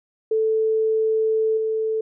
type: tone with level steps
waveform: sine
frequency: 440 Hz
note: A4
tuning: in tune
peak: -17 / -20 dBFS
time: 0.31-2.01 s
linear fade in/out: 5 ms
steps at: 1.57 s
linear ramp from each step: 5 ms
effects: none